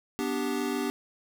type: chord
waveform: square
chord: G major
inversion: first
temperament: equal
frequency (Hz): 246.9 / 293.7 / 392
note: B3 / D4 / G4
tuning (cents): 0 / 0 / 0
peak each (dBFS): -33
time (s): 0.19-0.9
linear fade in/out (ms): 0
effects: 11-bit

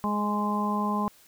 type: harmonic tone with a mistuned harmonic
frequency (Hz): 207.7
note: G#3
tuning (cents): 0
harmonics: 1 / 2 / 3 / 4 / 5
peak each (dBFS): -27 / -37 / -38 / -33 / -29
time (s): 0.04-1.08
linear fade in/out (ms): 0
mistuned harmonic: 2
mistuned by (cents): +17
effects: white hiss -57 dBFS RMS until 1.27 s

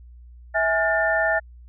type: tone cluster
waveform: sine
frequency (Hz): 652 / 829 / 1426 / 1784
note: E5 / G#5 / F6 / A6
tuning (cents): -19 / -3 / +36 / +23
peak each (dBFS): -22 / -27 / -27 / -22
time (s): 0.54-1.4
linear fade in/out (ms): 20
effects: added 60 Hz sine -42 dBFS peak until 1.68 s

